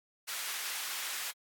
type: high-pass noise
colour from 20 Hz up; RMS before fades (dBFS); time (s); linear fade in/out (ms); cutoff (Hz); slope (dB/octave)
pink; -38; 0.27-1.32; 20; 1500; 12
effects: AAC 64 kbps